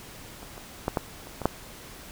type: clicks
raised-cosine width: 1 ms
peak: -29 / -27 / -11 / -10 / -27 / -19 / -6 dBFS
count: 7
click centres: 0.43 / 0.579 / 0.881 / 0.972 / 1.271 / 1.417 / 1.456 s
effects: pink hiss -45 dBFS RMS until 2.11 s